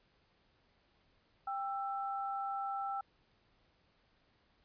sine tone pair together, 791 / 1330.3 Hz, G5 / E6, +15 / +15 cents, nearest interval major sixth, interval 900 cents, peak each -37 / -40 dBFS, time 1.47-3.01 s, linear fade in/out 5 ms, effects pink hiss -72 dBFS RMS until 4.64 s + resampled to 11025 Hz

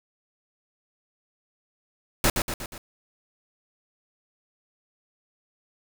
pink noise with echo, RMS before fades -20 dBFS, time 2.24-2.3 s, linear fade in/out 2 ms, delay 120 ms, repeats 4, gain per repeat -5 dB, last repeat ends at 2.78 s, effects none

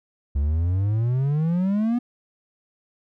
triangle exponential sweep, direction up, 68.1 to 246.9 Hz, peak -17 dBFS, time 0.35-1.99 s, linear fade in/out 10 ms, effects none

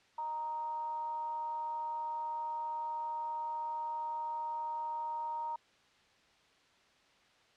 sine tone with frequency modulation, 932.3 Hz, A#5, in tune, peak -35 dBFS, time 0.18-5.56 s, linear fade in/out 5 ms, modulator 320 Hz, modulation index 0.24, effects white hiss -66 dBFS RMS until 7.56 s + low-pass 4000 Hz 12 dB/octave

